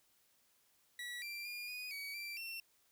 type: tone with pitch steps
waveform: 30% pulse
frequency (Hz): 1941 / 2361 / 2419 / 2476 / 2264 / 2348 / 2709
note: B6 / D7 / D#7 / D#7 / C#7 / D7 / E7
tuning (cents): -31 / +9 / -49 / -9 / +36 / -1 / +47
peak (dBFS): -40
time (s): 0.99-2.6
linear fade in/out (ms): 2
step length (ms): 230
effects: white hiss -73 dBFS RMS until 2.91 s